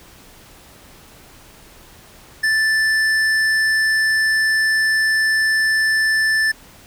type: tone with hard clipping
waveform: sine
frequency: 1760 Hz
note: A6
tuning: in tune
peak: -16 dBFS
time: 2.43-6.52 s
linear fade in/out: 10 ms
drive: 10 dB
effects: pink hiss -45 dBFS RMS until 6.86 s